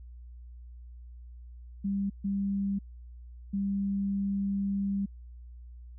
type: tone bursts at uneven times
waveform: sine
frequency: 198 Hz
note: G3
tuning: 18 cents sharp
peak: -27 dBFS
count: 3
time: 1.84-2.1 / 2.24-2.79 / 3.53-5.06 s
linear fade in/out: 10 ms
effects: added 60 Hz sine -44 dBFS peak until 5.98 s